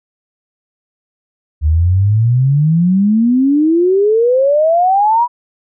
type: exponential sweep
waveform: sine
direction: up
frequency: 73.42 to 987.8 Hz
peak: -8 dBFS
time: 1.61-5.28 s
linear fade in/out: 50 ms
effects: none